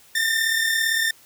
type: tone pair together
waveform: sawtooth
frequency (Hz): 1793.3 / 1831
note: A6 / A#6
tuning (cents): +32 / -32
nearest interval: unison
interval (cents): 36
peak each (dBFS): -17 / -22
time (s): 0.15-1.11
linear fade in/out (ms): 5
effects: white hiss -52 dBFS RMS until 1.25 s